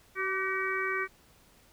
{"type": "harmonic tone with a mistuned harmonic", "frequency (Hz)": 379.9, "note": "F#4", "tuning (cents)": 46, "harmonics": [1, 3, 4, 5, 6], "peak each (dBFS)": [-35, -35, -35, -35, -35], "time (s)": [0.15, 1.08], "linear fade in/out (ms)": 50, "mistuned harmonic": 3, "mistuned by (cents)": 38, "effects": ["pink hiss -61 dBFS RMS until 1.72 s"]}